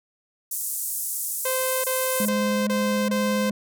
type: band-pass noise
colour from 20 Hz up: white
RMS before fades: -29 dBFS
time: 0.51-2.29 s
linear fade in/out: 5 ms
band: 7600 to 14000 Hz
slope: 24 dB/octave
type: tone bursts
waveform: sawtooth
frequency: 518 Hz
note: C5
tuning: 17 cents flat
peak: -20 dBFS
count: 5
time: 1.45-3.5 s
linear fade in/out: 5 ms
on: 390 ms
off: 25 ms
type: tone with vibrato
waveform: triangle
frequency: 207.7 Hz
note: G#3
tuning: in tune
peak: -21 dBFS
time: 2.2-3.51 s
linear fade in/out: 2 ms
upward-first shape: sine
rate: 19 Hz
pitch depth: 15 cents each way
effects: none